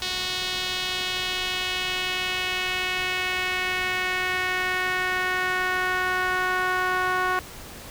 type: tone with band-pass filter sweep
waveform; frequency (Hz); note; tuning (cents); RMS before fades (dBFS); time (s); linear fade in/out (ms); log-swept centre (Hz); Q
sawtooth; 367.8; F#4; -10; -26; 0.02-7.39; 0; 3900 to 1300; 2.1
effects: pink hiss -41 dBFS RMS until 7.9 s